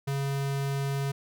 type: tone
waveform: square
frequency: 138.59 Hz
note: C#3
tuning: in tune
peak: -28 dBFS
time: 0.07-1.12 s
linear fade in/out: 10 ms
effects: none